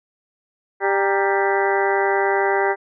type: harmonic tone with a mistuned harmonic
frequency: 197.2 Hz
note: G3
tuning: 11 cents sharp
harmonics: 2 / 3 / 4 / 5 / 6 / 7 / 8 / 9 / 10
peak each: -20 / -27 / -22 / -26 / -31 / -33 / -26 / -33 / -26 dBFS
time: 0.8-2.76 s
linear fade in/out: 50 ms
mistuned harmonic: 5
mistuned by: -95 cents
effects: none